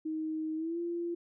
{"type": "tone with pitch glide", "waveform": "sine", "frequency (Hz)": [314.4, 342.9], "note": ["D#4", "F4"], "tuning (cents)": [18, -32], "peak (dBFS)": -32, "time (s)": [0.05, 1.15], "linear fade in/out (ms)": 10, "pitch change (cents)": 150, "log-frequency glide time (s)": [0.56, 0.79], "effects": []}